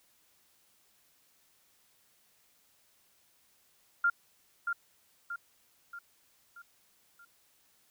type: tone with echo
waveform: sine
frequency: 1396.9 Hz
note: F6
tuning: in tune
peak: -23 dBFS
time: 4.04-4.1 s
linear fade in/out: 5 ms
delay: 630 ms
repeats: 5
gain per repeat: -6 dB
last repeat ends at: 7.25 s
effects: white hiss -68 dBFS RMS until 7.9 s